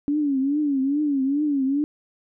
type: tone with vibrato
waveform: sine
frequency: 282.4 Hz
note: C#4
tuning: 32 cents sharp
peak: -19 dBFS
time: 0.08-1.84 s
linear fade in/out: 0 ms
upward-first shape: triangle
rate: 2.4 Hz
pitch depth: 140 cents each way
effects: none